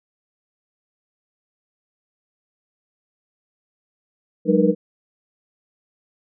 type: tone cluster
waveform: sine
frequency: 183.3 / 203.8 / 305.5 / 466.9 / 487.2 Hz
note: F#3 / G#3 / D#4 / A#4 / B4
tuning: -16 / -32 / -32 / +3 / -24 cents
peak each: -20 dBFS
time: 4.45-4.75 s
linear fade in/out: 50 ms
effects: none